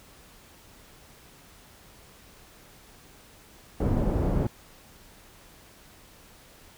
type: low-pass noise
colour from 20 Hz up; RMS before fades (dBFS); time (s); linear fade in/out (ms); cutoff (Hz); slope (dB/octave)
pink; -25; 3.8-4.47; 5; 510; 12
effects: pink hiss -53 dBFS RMS until 6.77 s